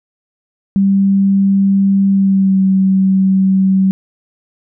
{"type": "tone with pitch glide", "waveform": "sine", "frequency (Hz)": [196, 191.08], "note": ["G3", "G3"], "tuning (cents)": [0, -44], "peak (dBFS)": -8, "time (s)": [0.76, 3.91], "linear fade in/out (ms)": 0, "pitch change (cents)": -44, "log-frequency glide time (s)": [2.1, 2.61], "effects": []}